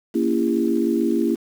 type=chord; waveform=sine; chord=A# diminished seventh; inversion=none; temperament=just; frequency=233.1 / 279.7 / 335.6 / 402.8 Hz; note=A#3 / C#4 / E4 / G4; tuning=0 / +16 / +31 / +47 cents; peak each=-22 / -24 / -21 / -26 dBFS; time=0.14-1.36 s; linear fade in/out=20 ms; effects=7-bit